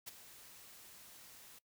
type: noise with ADSR envelope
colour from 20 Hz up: white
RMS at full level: -44 dBFS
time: 0.06-1.59 s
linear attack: 20 ms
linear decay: 17 ms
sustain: -13 dB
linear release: 8 ms
effects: noise-tail reverb RT60 0.1 s tail -21 dB re dry